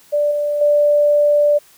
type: tone with level steps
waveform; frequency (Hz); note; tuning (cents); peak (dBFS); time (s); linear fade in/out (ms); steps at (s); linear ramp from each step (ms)
sine; 587.3; D5; 0; -13 / -16 / -10; 0.12-1.59; 20; 0.31 / 0.61; 5
effects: white hiss -49 dBFS RMS until 1.77 s